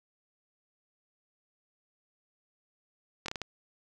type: slowing click train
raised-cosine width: 0.2 ms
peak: -18 dBFS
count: 5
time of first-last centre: 3.26-3.417 s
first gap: 23 ms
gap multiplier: 1.37
effects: none